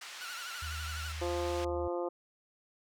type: band-pass noise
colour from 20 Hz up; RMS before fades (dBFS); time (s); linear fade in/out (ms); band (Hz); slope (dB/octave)
pink; -46; 0.01-1.65; 5; 1500 to 6000; 12
type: tone with vibrato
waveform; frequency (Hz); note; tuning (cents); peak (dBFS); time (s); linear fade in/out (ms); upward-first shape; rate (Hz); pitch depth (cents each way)
sawtooth; 1409; F6; +15; -38; 0.21-1.12; 0; triangle; 12; 120
type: tone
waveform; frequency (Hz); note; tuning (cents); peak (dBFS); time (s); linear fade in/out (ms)
sine; 78.1; D#2; +7; -38; 0.62-1.88; 5
type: harmonic tone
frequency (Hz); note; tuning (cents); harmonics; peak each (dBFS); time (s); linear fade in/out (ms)
174.61; F3; 0; 2 / 3 / 4 / 5 / 6 / 7; -35 / -36 / -42 / -44 / -47 / -47; 1.21-2.09; 10
effects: none